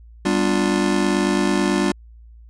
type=chord; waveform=square; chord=G dominant seventh; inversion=none; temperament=just; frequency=196 / 245 / 294 / 352.8 Hz; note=G3 / B3 / D4 / F4; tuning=0 / -14 / +2 / +18 cents; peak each=-22 / -26 / -23 / -23 dBFS; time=0.25-1.92 s; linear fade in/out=5 ms; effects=added 57 Hz sine -41 dBFS peak until 2.49 s + resampled to 22050 Hz